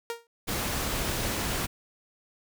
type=tone with exponential decay; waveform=sawtooth; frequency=466.2 Hz; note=A#4; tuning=in tune; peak=-24 dBFS; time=0.1-0.27 s; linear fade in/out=1 ms; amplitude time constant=35 ms
type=noise; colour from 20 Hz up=pink; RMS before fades=-30 dBFS; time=0.47-1.67 s; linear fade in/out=20 ms
effects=none